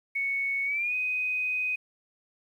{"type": "tone with pitch glide", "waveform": "sine", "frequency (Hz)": [2217, 2503], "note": ["C#7", "D#7"], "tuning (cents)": [0, 10], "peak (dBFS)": -26, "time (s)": [0.15, 1.76], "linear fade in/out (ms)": 10, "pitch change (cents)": 210, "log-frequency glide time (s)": [0.65, 0.94], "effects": ["10-bit"]}